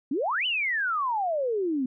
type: exponential two-way sweep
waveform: sine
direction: up then down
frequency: 246.8 to 3071 to 246.8 Hz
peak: -24 dBFS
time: 0.11-1.86 s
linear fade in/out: 5 ms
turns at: 0.46 s
effects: none